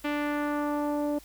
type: tone with low-pass filter sweep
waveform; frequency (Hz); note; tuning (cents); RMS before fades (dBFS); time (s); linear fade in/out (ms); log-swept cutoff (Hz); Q
sawtooth; 293.7; D4; 0; -29; 0.04-1.19; 10; 2700 to 590; 1.6
effects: added 50 Hz sine -54 dBFS peak until 1.24 s + white hiss -54 dBFS RMS until 1.24 s